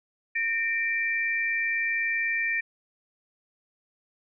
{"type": "tone pair together", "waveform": "sine", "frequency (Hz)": [1828, 2349], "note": ["A#6", "D7"], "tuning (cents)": [-34, 0], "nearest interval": "major third", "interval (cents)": 434, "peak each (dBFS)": -27, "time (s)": [0.35, 2.61], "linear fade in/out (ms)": 10, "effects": []}